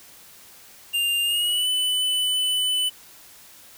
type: tone with pitch glide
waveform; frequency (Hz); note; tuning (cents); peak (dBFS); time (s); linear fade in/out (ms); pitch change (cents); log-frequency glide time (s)
square; 2800 to 3001; F7 to F#7; +4 to +24; -21; 0.93-2.9; 20; +120; 1.23-1.68
effects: white hiss -48 dBFS RMS until 3.77 s